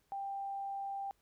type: tone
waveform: sine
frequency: 790 Hz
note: G5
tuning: 13 cents sharp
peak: -37 dBFS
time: 0.12-1.11 s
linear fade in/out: 0 ms
effects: pink hiss -75 dBFS RMS until 1.21 s